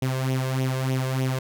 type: tone with flanger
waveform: sawtooth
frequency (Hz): 130.81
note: C3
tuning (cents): 0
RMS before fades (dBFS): -25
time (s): 0.02-1.39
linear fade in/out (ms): 5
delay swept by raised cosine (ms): 0.32 to 1.92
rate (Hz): 3.3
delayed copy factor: +0.65
effects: none